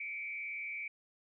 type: tone with frequency modulation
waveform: sine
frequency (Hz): 2300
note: D7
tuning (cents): -37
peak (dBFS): -38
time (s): 0-0.88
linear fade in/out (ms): 5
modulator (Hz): 138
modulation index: 0.69
effects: none